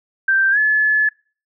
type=tone with pitch glide; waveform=sine; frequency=1568 to 1719.8 Hz; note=G6 to A6; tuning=0 to -40 cents; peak=-12 dBFS; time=0.28-1.09 s; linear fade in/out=5 ms; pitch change=+160 cents; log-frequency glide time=0.51-0.58 s; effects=noise-tail reverb RT60 0.4 s tail -25 dB re dry